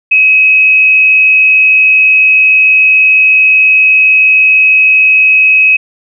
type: tone with frequency modulation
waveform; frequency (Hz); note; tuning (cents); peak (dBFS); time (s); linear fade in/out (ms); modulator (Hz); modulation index
sine; 2553; D#7; +44; -3; 0.11-5.77; 10; 86.4; 0.47
effects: none